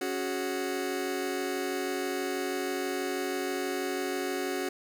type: chord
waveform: sawtooth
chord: C# suspended fourth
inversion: none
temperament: just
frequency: 277.2 / 369.6 / 415.8 Hz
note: C#4 / F#4 / G#4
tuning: 0 / -2 / +2 cents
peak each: -31 / -28 / -33 dBFS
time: 0.01-4.69 s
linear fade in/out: 5 ms
effects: none